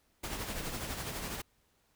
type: noise with tremolo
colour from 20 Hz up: pink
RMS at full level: -37 dBFS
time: 0.23-1.42 s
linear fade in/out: 10 ms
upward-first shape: sine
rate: 12 Hz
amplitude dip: 45%
effects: pink hiss -72 dBFS RMS until 1.95 s